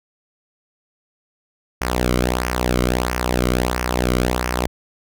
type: tone with flanger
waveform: sawtooth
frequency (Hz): 61.7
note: B1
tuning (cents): -1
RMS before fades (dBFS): -20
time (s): 1.81-4.67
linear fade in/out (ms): 5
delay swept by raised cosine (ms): 0.25 to 1.17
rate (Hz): 1.5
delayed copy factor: -0.7
effects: none